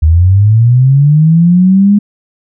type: linear sweep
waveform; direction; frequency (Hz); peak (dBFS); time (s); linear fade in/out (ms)
sine; up; 75.2 to 207.7; -3; 0.02-1.99; 10
effects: none